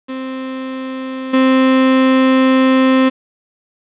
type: tone with level steps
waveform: 35% pulse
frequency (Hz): 261.6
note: C4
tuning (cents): 0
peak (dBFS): -20 / -7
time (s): 0.08-3.1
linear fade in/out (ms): 20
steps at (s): 1.33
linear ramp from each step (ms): 10
effects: resampled to 8000 Hz + 7-bit